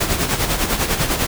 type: noise with tremolo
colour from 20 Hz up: pink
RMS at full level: -17 dBFS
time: 0-1.27 s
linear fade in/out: 10 ms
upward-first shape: sine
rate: 10 Hz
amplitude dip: 60%
effects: none